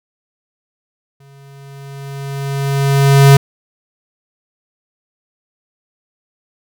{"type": "tone with exponential growth", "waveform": "square", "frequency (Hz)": 138.59, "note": "C#3", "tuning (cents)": 0, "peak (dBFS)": -3, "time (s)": [1.2, 3.37], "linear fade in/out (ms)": 5, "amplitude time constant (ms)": 470, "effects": []}